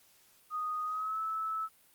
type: tone with pitch glide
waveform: sine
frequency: 1242 to 1306 Hz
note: D#6 to E6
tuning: -3 to -17 cents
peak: -32 dBFS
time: 0.5-1.69 s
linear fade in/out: 50 ms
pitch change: +86 cents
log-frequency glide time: 0.85-1.19 s
effects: white hiss -64 dBFS RMS until 1.94 s + Opus 48 kbps